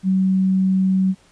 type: tone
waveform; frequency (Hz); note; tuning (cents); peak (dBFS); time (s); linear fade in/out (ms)
sine; 189.1; F#3; +38; -14; 0.03-1.15; 50
effects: pink hiss -54 dBFS RMS until 1.31 s + resampled to 22050 Hz